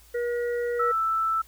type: harmonic tone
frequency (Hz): 479.1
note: A#4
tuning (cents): +47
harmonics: 1 / 3 / 4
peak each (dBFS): -25 / -39 / -38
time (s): 0.14-0.92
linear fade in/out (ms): 10
type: tone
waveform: sine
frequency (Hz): 1322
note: E6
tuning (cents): +5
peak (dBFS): -22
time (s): 0.79-1.42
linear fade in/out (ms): 10
effects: added 58 Hz sine -54 dBFS peak until 1.47 s + white hiss -56 dBFS RMS until 1.47 s